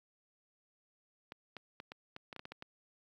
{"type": "clicks", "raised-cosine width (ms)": 0.3, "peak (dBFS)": -29, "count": 11, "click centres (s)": [1.321, 1.567, 1.801, 1.919, 2.164, 2.328, 2.363, 2.394, 2.454, 2.52, 2.624], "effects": ["high-pass 100 Hz 12 dB/octave", "11-bit"]}